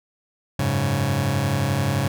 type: chord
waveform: sawtooth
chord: F# suspended second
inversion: none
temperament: just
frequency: 92.5 / 104.06 / 138.75 Hz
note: F#2 / G#2 / C#3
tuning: 0 / +4 / +2 cents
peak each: -24 / -20 / -18 dBFS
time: 0.59-2.08 s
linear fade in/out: 5 ms
effects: none